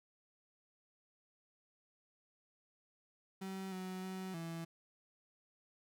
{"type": "tone with pitch steps", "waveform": "35% pulse", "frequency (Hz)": [191.1, 185.8, 187.8, 165.9], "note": ["G3", "F#3", "F#3", "E3"], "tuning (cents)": [-44, 7, 26, 11], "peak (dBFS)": -40, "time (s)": [3.41, 4.65], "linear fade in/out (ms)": 10, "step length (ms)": 310, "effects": []}